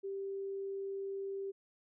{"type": "tone", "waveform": "sine", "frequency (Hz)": 392, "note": "G4", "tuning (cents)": 0, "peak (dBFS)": -37, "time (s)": [0.03, 1.52], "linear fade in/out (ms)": 20, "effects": []}